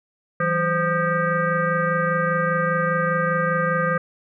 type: tone with frequency modulation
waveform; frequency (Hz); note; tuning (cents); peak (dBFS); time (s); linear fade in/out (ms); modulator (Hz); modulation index
sine; 870; A5; -20; -18; 0.4-3.98; 5; 353; 2.4
effects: none